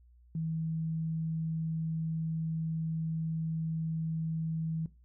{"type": "tone", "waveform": "sine", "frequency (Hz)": 160.9, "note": "E3", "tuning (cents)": -42, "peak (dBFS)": -31, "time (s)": [0.35, 4.86], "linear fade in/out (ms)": 2, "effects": ["noise-tail reverb RT60 0.3 s tail -18 dB re dry", "added 60 Hz sine -57 dBFS peak until 5.04 s"]}